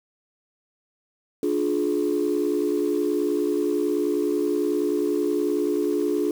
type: chord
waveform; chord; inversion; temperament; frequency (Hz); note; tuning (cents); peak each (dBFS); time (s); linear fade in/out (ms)
sine; D diminished; none; just; 293.7 / 352.4 / 422.9; D4 / F4 / Ab4; 0 / +16 / +31; -24; 1.43-6.31; 2
effects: tanh soft clip ceiling -14 dBFS + 7-bit